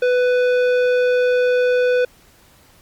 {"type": "tone with tanh clipping", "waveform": "triangle", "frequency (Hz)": 497, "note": "B4", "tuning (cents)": 11, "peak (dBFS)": -15, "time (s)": [0.02, 2.05], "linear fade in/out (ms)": 5, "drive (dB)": 17, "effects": ["pink hiss -51 dBFS RMS until 2.81 s", "MP3 96 kbps"]}